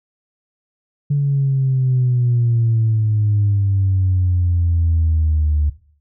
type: exponential sweep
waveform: sine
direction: down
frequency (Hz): 144.3 to 73.42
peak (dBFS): -12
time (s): 1.1-5.7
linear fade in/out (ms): 10
effects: noise-tail reverb RT60 0.5 s tail -17 dB re dry + tanh soft clip ceiling -9 dBFS